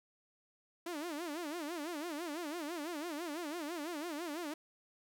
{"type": "tone with vibrato", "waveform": "sawtooth", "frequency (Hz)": 319.6, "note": "D#4", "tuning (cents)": 47, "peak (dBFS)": -35, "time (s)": [0.86, 4.54], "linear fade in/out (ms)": 5, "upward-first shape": "sine", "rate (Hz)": 6, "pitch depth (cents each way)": 190, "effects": []}